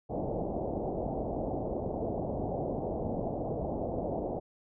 white low-pass noise, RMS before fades -34 dBFS, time 0.09-4.4 s, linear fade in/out 20 ms, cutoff 740 Hz, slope 48 dB/octave, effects none

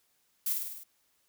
violet noise with echo, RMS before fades -30 dBFS, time 0.46-0.53 s, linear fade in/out 5 ms, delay 51 ms, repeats 6, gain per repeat -3 dB, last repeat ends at 0.836 s, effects white hiss -72 dBFS RMS until 1.28 s

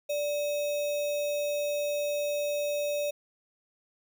sine tone with sample-and-hold, 585 Hz, D5, 7 cents flat, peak -27 dBFS, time 0.09-3.11 s, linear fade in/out 10 ms, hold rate 3150 Hz, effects none

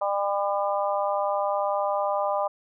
harmonic tone, 200.5 Hz, G3, 39 cents sharp, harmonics 3 / 4 / 5 / 6, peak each -26 / -28 / -30 / -32 dBFS, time 0.01-2.48 s, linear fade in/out 10 ms, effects none

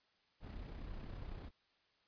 brown noise with amplitude modulation, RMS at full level -45 dBFS, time 0.4-1.51 s, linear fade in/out 50 ms, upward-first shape sine, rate 31.8 Hz, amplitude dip 45%, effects white hiss -75 dBFS RMS until 2.07 s + resampled to 11025 Hz

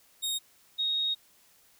sawtooth / sine tone pair in turn, 3729 / 3748 Hz, A#7 / A#7, 0 / +9 cents, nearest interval unison, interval 9 cents, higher second, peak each -26 dBFS, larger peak neither, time 0.22-0.39 / 0.78-1.15 s, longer second, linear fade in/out 20 ms, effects white hiss -62 dBFS RMS until 1.79 s

